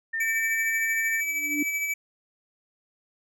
sine tone, 1807 Hz, A6, 46 cents sharp, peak -26 dBFS, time 0.13-1.21 s, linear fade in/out 10 ms
square tone with tremolo, 2300 Hz, D7, 37 cents flat, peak -25 dBFS, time 0.2-1.94 s, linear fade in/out 5 ms, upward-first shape sine, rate 13 Hz, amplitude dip 40%
sine tone with exponential growth, 293.7 Hz, D4, in tune, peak -22 dBFS, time 1.24-1.63 s, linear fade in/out 5 ms, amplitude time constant 84 ms
effects none

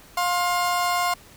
35% pulse tone pair together, 708 / 1061 Hz, F5 / C6, +23 / +24 cents, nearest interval perfect fifth, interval 701 cents, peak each -22 dBFS, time 0.17-1.14 s, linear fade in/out 5 ms, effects pink hiss -49 dBFS RMS until 1.36 s

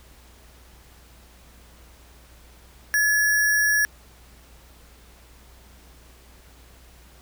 sine tone with sample-and-hold, 1705 Hz, G#6, 45 cents sharp, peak -17 dBFS, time 2.94-3.85 s, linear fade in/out 0 ms, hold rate 7350 Hz, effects added 60 Hz sine -50 dBFS peak until 7.21 s + pink hiss -53 dBFS RMS until 7.21 s

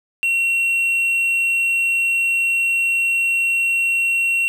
triangle tone, 2731 Hz, F7, 39 cents flat, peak -14 dBFS, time 0.23-4.48 s, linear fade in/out 0 ms, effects none

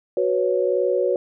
sine chord, F# suspended fourth, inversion none, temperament just, 370 / 493.3 / 555 Hz, F#4 / B4 / C#5, 0 / -2 / +2 cents, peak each -22 dBFS, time 0.17-1.16 s, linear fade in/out 2 ms, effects none

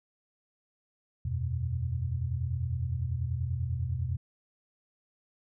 sine chord, E suspended second, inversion none, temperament equal, 82.41 / 92.5 / 123.47 Hz, E2 / F#2 / B2, 0 / 0 / 0 cents, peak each -33 / -35 / -32 dBFS, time 1.25-4.17 s, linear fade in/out 5 ms, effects none

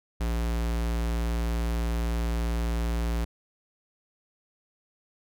square tone, 57.7 Hz, A#1, 17 cents flat, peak -26 dBFS, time 0.2-3.25 s, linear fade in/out 10 ms, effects none

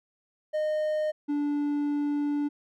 triangle tone pair in turn, 614 / 291 Hz, D#5 / D4, -23 / -16 cents, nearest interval octave + minor second, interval 1293 cents, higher first, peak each -23 dBFS, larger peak neither, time 0.53-1.12 / 1.28-2.49 s, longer second, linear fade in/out 20 ms, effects none

